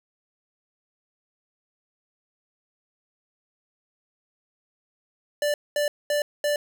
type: tone bursts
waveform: square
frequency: 587.3 Hz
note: D5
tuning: in tune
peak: -22 dBFS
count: 4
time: 5.42-6.56 s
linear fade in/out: 2 ms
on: 120 ms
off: 220 ms
effects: none